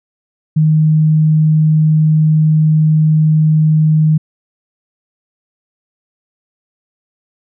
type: tone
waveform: sine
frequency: 155.56 Hz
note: D#3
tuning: in tune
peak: -7 dBFS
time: 0.56-4.18 s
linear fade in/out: 10 ms
effects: none